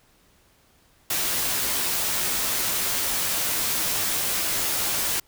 white noise with comb filter, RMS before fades -25 dBFS, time 1.1-5.2 s, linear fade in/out 5 ms, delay 14 ms, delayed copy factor -0.55, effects pink hiss -60 dBFS RMS until 5.27 s

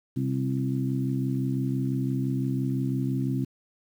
harmonic tone with a mistuned harmonic, 65.9 Hz, C2, 13 cents sharp, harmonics 2 / 3 / 4 / 5, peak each -27 / -33 / -29 / -36 dBFS, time 0.16-3.45 s, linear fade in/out 10 ms, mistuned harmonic 5, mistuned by +27 cents, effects 9-bit

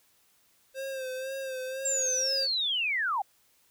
square tone with vibrato, 527 Hz, C5, 12 cents sharp, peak -34 dBFS, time 0.74-2.48 s, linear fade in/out 50 ms, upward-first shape sine, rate 2 Hz, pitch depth 45 cents each way
sine linear sweep, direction down, 7510 to 734 Hz, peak -26 dBFS, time 1.85-3.22 s, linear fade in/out 5 ms
effects white hiss -66 dBFS RMS until 3.7 s

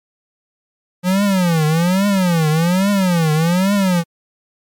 square tone with vibrato, 176.5 Hz, F3, 19 cents sharp, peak -13 dBFS, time 1.03-4.04 s, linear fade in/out 50 ms, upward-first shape triangle, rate 1.2 Hz, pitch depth 270 cents each way, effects MP3 96 kbps

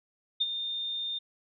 sine tone with ADSR envelope, 3628 Hz, A#7, 48 cents flat, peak -22 dBFS, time 0.4-1.19 s, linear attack 15 ms, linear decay 34 ms, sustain -9 dB, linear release 13 ms, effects none

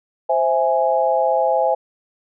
sine chord, C augmented, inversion none, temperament equal, 523.3 / 659.3 / 830.6 Hz, C5 / E5 / G#5, 0 / 0 / 0 cents, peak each -19 dBFS, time 0.29-1.75 s, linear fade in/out 10 ms, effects none

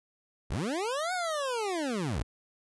25% pulse linear two-way sweep, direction up then down, 36.83 to 749 to 36.83 Hz, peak -26 dBFS, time 0.5-2.23 s, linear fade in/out 10 ms, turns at 1.13 s, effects resampled to 24000 Hz

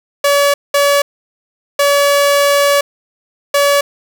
sawtooth tone bursts at uneven times, 569 Hz, C#5, 45 cents sharp, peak -5 dBFS, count 4, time 0.24-0.54 / 0.74-1.02 / 1.79-2.81 / 3.54-3.81 s, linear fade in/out 5 ms, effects 7-bit

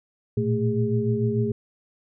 sine tone cluster, 113.4 / 120.2 / 221.3 / 408.8 Hz, A#2 / B2 / A3 / G#4, -47 / -46 / +10 / -27 cents, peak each -26 dBFS, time 0.37-1.52 s, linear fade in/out 5 ms, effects none

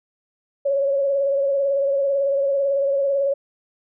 sine tone with vibrato, 554.4 Hz, C#5, in tune, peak -17 dBFS, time 0.65-3.34 s, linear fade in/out 10 ms, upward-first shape triangle, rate 18 Hz, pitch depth 45 cents each way, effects none

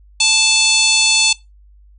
harmonic tone with a mistuned harmonic, 878 Hz, A5, 4 cents flat, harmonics 1 / 3 / 4 / 5 / 6 / 7 / 8 / 9 / 10, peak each -28 / -16 / -18 / -16 / -28 / -20 / -21 / -23 / -22 dBFS, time 0.2-1.33 s, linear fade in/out 5 ms, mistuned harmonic 10, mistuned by +34 cents, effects noise-tail reverb RT60 0.2 s tail -21 dB re dry + added 50 Hz sine -43 dBFS peak until 1.98 s

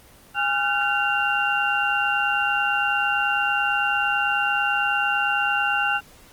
sine tone cluster, 817 / 1386 / 1515 / 2776 Hz, G#5 / F6 / F#6 / F7, -29 / -14 / +40 / -11 cents, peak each -25 dBFS, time 0.34-6.01 s, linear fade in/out 50 ms, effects pink hiss -50 dBFS RMS until 6.32 s + Opus 24 kbps

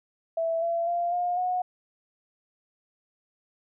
sine tone with pitch steps, 659.3 / 675.9 / 692.9 / 710.3 / 728.2 Hz, E5 / E5 / F5 / F5 / F#5, 0 / +43 / -14 / +29 / -28 cents, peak -24 dBFS, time 0.37-1.62 s, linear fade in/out 5 ms, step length 250 ms, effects none

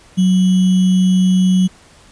sine tone with sample-and-hold, 185 Hz, F#3, in tune, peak -9 dBFS, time 0.17-1.68 s, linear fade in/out 20 ms, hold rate 3150 Hz, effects pink hiss -46 dBFS RMS until 2.11 s + resampled to 22050 Hz

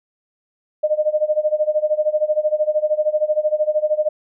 sine tone with tremolo, 610 Hz, D#5, 34 cents flat, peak -12 dBFS, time 0.83-4.09 s, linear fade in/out 10 ms, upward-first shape sine, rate 13 Hz, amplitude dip 90%, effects none

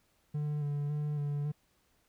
triangle tone with vibrato, 146.83 Hz, D3, in tune, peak -29 dBFS, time 0.34-1.52 s, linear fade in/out 10 ms, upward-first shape square, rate 1.8 Hz, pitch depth 23 cents each way, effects pink hiss -72 dBFS RMS until 2.08 s

